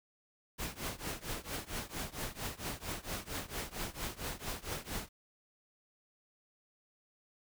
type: noise with tremolo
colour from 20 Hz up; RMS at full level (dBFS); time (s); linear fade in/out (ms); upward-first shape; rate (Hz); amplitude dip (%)
pink; -37; 0.58-5.09; 20; triangle; 4.4; 95
effects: none